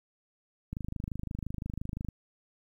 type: click train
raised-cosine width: 5 ms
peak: -23 dBFS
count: 36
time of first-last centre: 0.73-2.087 s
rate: 25.8 Hz
effects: 10-bit